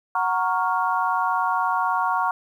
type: chord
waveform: sine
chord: Gb major seventh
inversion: none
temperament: equal with one note detuned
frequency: 740 / 932.3 / 1108.7 / 1401.8 Hz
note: Gb5 / Bb5 / Db6 / F6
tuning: 0 / 0 / 0 / +6 cents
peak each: -26 / -24 / -24 / -28 dBFS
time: 0.15-2.31 s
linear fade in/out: 2 ms
effects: 9-bit